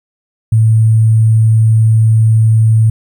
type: tone with sample-and-hold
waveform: sine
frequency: 111 Hz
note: A2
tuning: 16 cents sharp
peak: -5 dBFS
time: 0.52-2.9 s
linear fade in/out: 5 ms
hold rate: 8820 Hz
effects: none